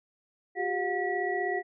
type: tone cluster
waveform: sine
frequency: 362.6 / 398.5 / 718 / 1938 Hz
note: F#4 / G4 / F5 / B6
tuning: -35 / +28 / +48 / -33 cents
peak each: -33 / -33 / -32 / -33 dBFS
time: 0.55-1.63 s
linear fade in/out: 50 ms
effects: none